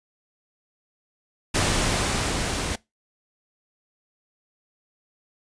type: noise with level ramp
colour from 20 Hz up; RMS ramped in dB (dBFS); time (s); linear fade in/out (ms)
pink; -21 to -28; 1.54-2.76; 10
effects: noise-tail reverb RT60 0.2 s tail -22 dB re dry + resampled to 22050 Hz